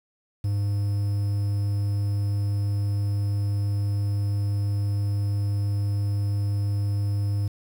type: tone with quantisation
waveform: triangle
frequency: 101.5 Hz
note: G#2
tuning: 39 cents flat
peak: -20 dBFS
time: 0.44-7.48 s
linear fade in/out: 5 ms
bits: 8
effects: none